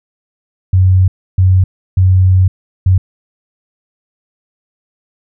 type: tone bursts at uneven times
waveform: sine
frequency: 93.1 Hz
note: F#2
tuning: 11 cents sharp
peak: -5 dBFS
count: 4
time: 0.73-1.08 / 1.38-1.64 / 1.97-2.48 / 2.86-2.98 s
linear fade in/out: 5 ms
effects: none